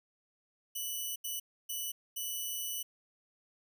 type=tone bursts at uneven times; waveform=5% pulse; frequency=2972 Hz; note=F#7; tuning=7 cents sharp; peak=-27 dBFS; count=4; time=0.75-1.16 / 1.24-1.4 / 1.69-1.92 / 2.16-2.83 s; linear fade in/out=10 ms; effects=none